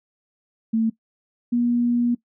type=tone pair in turn; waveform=sine; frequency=224.1 / 240 Hz; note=A3 / B3; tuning=+32 / -49 cents; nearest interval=minor second; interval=119 cents; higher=second; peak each=-17 dBFS; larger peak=neither; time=0.73-0.9 / 1.52-2.15 s; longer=second; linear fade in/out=10 ms; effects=noise-tail reverb RT60 0.1 s tail -19 dB re dry